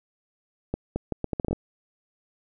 accelerating click train, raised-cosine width 2 ms, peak -13 dBFS, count 10, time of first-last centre 0.74-1.53 s, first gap 220 ms, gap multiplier 0.74, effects none

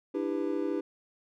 triangle chord, E minor seventh, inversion third, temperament just, 296.7 / 329.6 / 395.6 / 494.4 Hz, D4 / E4 / G4 / B4, +18 / 0 / +16 / +2 cents, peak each -31 / -32 / -32 / -35 dBFS, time 0.14-0.81 s, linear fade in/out 10 ms, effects none

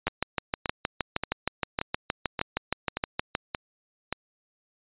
two click trains, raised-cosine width 0.3 ms, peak -12 / -9 dBFS, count 8 / 22, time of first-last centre 0.08-4.126 / 0.07-3.351 s, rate 1.73 / 6.4 Hz, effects resampled to 8000 Hz

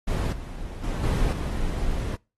brown noise with level steps, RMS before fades -24 / -35 / -27 / -22 / -27 dBFS, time 0.07-2.16 s, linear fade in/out 10 ms, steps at 0.32 / 0.83 / 1.03 / 1.32 s, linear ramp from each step 10 ms, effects noise-tail reverb RT60 0.3 s tail -25 dB re dry + AAC 32 kbps

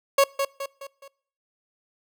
30% pulse tone with echo, 552 Hz, C#5, 7 cents flat, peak -12 dBFS, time 0.18-0.24 s, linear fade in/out 5 ms, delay 210 ms, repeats 4, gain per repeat -7 dB, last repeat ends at 1.08 s, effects noise-tail reverb RT60 0.6 s tail -24 dB re dry

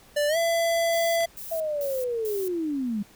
square tone with pitch glide, 587.3 to 670.7 Hz, D5 to E5, 0 to +30 cents, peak -22 dBFS, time 0.16-1.26 s, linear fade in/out 10 ms, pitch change +230 cents, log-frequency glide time 0.28-0.37 s
violet noise bursts, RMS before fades -38 dBFS, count 4, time 0.93-2.48 s, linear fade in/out 0 ms, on 230 ms, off 210 ms
clicks, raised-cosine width 0.2 ms, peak -25 dBFS, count 2, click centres 1.207 / 1.234 s
sine linear sweep, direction down, 665 to 196 Hz, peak -25 dBFS, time 1.51-3.03 s, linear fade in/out 10 ms
effects pink hiss -54 dBFS RMS until 3.15 s

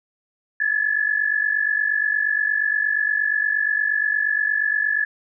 sine tone pair together, 1690.5 / 1739 Hz, G#6 / A6, +30 / -21 cents, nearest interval unison, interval 49 cents, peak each -21 dBFS, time 0.6-5.05 s, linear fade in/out 5 ms, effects none

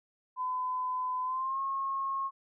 sine tone with pitch glide, 1012 to 1084.6 Hz, B5 to C#6, +42 to -38 cents, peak -30 dBFS, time 0.36-2.31 s, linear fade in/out 50 ms, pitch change +120 cents, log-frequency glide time 1.24-1.6 s, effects none

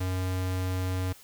square tone, 92.5 Hz, F#2, in tune, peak -28 dBFS, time 0-1.13 s, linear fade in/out 10 ms, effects white hiss -53 dBFS RMS until 1.23 s

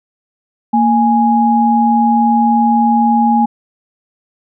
sine tone pair together, 230.9 / 830.6 Hz, A#3 / G#5, -16 / 0 cents, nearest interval octave + minor seventh, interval 2216 cents, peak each -11 dBFS, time 0.73-3.46 s, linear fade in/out 10 ms, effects none

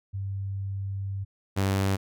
sine / sawtooth tone pair in turn, 97.9 / 97.22 Hz, G2 / G2, -2 / -14 cents, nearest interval unison, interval 12 cents, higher first, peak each -29 / -19 dBFS, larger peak second, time 0.13-1.25 / 1.56-1.97 s, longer first, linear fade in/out 20 ms, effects none

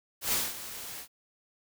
white noise with ADSR envelope, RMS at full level -27 dBFS, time 0.21-1.08 s, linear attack 110 ms, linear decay 210 ms, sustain -14 dB, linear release 86 ms, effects none

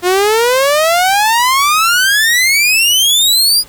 sawtooth exponential sweep, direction up, 349.2 to 4978 Hz, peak -5 dBFS, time 0.02-3.64 s, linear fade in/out 50 ms, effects pink hiss -40 dBFS RMS until 3.68 s

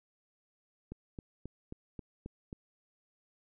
click train, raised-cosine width 3 ms, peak -29 dBFS, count 7, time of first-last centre 0.92-2.529 s, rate 3.73 Hz, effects none

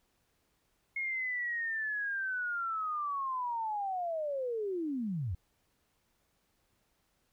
sine linear sweep, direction down, 2164 to 76.6 Hz, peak -32 dBFS, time 0.96-5.35 s, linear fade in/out 5 ms, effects pink hiss -75 dBFS RMS until 7.32 s

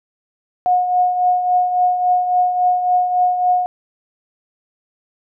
sine tone with tremolo, 724 Hz, F#5, 38 cents flat, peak -10 dBFS, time 0.66-3.66 s, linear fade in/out 0 ms, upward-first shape triangle, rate 3.6 Hz, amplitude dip 60%, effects none

